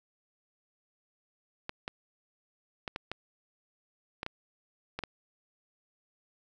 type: clicks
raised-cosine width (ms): 0.3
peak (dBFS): -19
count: 9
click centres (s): 1.694 / 1.879 / 2.878 / 2.961 / 3.116 / 4.231 / 4.264 / 4.99 / 5.037
effects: none